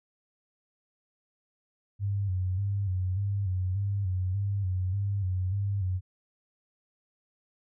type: tone with vibrato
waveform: sine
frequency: 96.1 Hz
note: G2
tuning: 34 cents flat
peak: -26 dBFS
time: 1.99-6.01 s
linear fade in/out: 50 ms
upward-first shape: square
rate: 1.7 Hz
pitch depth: 70 cents each way
effects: none